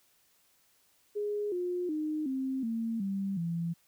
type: tone with pitch steps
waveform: sine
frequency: 414.8 / 357 / 307.2 / 264.3 / 227.5 / 195.76 / 168.46 Hz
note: G#4 / F4 / D#4 / C4 / A#3 / G3 / E3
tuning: -2 / +38 / -22 / +18 / -42 / -2 / +38 cents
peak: -30 dBFS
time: 1.15-3.74 s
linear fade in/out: 20 ms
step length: 370 ms
effects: white hiss -68 dBFS RMS until 3.87 s